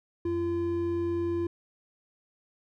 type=tone pair together; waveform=triangle; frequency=91 / 342 Hz; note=F#2 / F4; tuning=-28 / -36 cents; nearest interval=octave + major seventh; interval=2292 cents; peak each=-34 / -25 dBFS; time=0.25-1.47 s; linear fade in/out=5 ms; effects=none